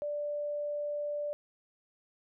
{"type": "tone", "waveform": "sine", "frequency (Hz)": 587.3, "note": "D5", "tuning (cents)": 0, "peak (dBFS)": -32, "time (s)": [0.02, 1.33], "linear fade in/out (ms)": 0, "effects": []}